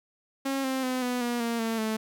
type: tone with pitch steps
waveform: sawtooth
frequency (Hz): 271.4 / 263.2 / 255.3 / 247.6 / 240.1 / 232.9 / 225.9 / 219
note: C#4 / C4 / C4 / B3 / B3 / A#3 / A3 / A3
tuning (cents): -36 / +10 / -42 / +5 / -49 / -1 / +46 / -8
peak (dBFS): -23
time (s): 0.45-1.97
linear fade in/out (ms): 10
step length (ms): 190
effects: none